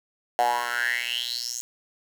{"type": "tone with high-pass filter sweep", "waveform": "10% pulse", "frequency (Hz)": 120.5, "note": "B2", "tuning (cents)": -42, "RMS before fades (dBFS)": -27, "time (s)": [0.39, 1.61], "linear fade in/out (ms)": 0, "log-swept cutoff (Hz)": [710, 6900], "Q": 7.4, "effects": ["8-bit"]}